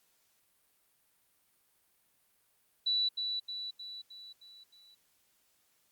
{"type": "tone with echo", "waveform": "sine", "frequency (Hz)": 3951, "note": "B7", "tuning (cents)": 0, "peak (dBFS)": -27, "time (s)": [2.86, 3.09], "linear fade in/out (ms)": 10, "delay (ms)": 310, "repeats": 6, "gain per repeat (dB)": -5, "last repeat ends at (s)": 4.95, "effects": ["white hiss -72 dBFS RMS until 5.91 s", "Opus 48 kbps"]}